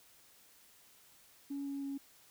sine tone with pitch steps, 280.5 / 278.6 / 276.6 Hz, C#4 / C#4 / C#4, +21 / +9 / -4 cents, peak -36 dBFS, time 1.5-1.98 s, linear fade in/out 10 ms, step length 160 ms, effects tanh soft clip ceiling -33 dBFS + white hiss -63 dBFS RMS until 2.3 s

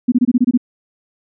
sine tone bursts, 246.9 Hz, B3, in tune, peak -8 dBFS, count 8, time 0.08-0.576 s, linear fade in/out 10 ms, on 41 ms, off 24 ms, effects none

